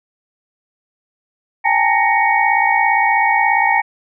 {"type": "tone cluster", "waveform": "sine", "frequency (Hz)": [796, 854, 911, 1868, 2235], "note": ["G5", "G#5", "A#5", "A#6", "C#7"], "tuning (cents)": [26, 48, -40, 3, 14], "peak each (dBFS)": -18, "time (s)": [1.64, 3.82], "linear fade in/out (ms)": 20, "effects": []}